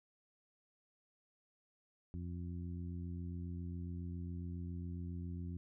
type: harmonic tone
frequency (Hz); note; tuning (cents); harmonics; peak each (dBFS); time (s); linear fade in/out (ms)
87.31; F2; 0; 1 / 2 / 3 / 4; -42 / -46 / -51 / -58; 2.14-5.57; 0
effects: none